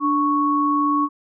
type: tone pair together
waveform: sine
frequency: 293.7 / 1108.9 Hz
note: D4 / C#6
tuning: 0 / 0 cents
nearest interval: octave + major seventh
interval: 2300 cents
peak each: -20 / -18 dBFS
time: 0-1.09 s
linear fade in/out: 50 ms
effects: none